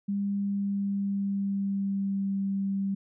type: tone with pitch glide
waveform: sine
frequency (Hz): 200.3 to 196.06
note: G3 to G3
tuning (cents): +38 to +1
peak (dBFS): -26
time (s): 0.08-2.95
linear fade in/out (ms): 10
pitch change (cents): -37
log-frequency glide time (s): 0.33-2.35
effects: none